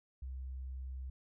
sine tone, 65 Hz, C2, 11 cents flat, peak -40 dBFS, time 0.22-1.1 s, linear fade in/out 5 ms, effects none

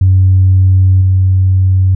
sine tone with level steps, 93.9 Hz, F#2, 26 cents sharp, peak -3 / -5 dBFS, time 0.01-1.95 s, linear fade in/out 5 ms, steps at 1.01 s, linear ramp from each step 5 ms, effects tanh soft clip ceiling 0 dBFS

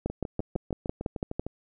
two click trains, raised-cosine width 2 ms, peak -15 / -20 dBFS, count 9 / 10, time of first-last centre 0.06-1.396 / 0.1-1.466 s, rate 5.99 / 6.59 Hz, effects none

